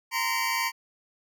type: tone cluster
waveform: 25% pulse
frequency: 930 / 1032 / 2292 Hz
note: A#5 / C6 / D7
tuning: -4 / -24 / -43 cents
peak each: -26 dBFS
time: 0.11-0.72 s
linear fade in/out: 50 ms
effects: none